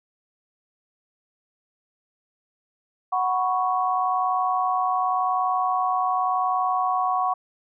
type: chord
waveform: sine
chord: F# suspended fourth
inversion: none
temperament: equal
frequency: 740 / 987.8 / 1108.7 Hz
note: F#5 / B5 / C#6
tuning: 0 / 0 / 0 cents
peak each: -23 / -29 / -24 dBFS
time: 3.12-7.34 s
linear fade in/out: 10 ms
effects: none